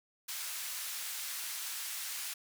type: band-pass noise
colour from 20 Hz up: white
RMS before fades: -40 dBFS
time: 0.28-2.34 s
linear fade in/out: 10 ms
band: 1300 to 16000 Hz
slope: 12 dB/octave
effects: none